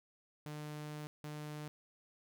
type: tone bursts at uneven times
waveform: sawtooth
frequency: 150.3 Hz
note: D3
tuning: 40 cents sharp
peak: -39 dBFS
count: 2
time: 0.46-1.07 / 1.24-1.68 s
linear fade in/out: 0 ms
effects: none